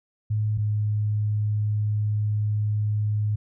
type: tone pair in turn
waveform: sine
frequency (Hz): 106.8 / 105.51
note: G#2 / G#2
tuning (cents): +49 / +28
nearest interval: unison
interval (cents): 21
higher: first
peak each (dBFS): -21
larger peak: neither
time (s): 0.3-0.58 / 0.58-3.36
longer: second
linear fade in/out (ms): 10
effects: none